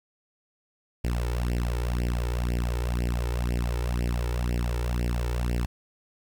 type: tone with flanger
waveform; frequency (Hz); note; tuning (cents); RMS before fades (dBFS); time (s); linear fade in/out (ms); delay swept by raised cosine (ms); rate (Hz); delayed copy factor
sawtooth; 59.8; A#1; +45; -27; 1.04-5.66; 5; 0.38 to 2.28; 2; +0.95
effects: 9-bit